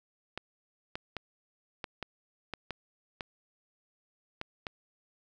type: clicks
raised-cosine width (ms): 0.3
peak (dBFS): -20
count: 10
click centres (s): 0.376 / 0.955 / 1.167 / 1.842 / 2.027 / 2.537 / 2.707 / 3.208 / 4.414 / 4.668
effects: none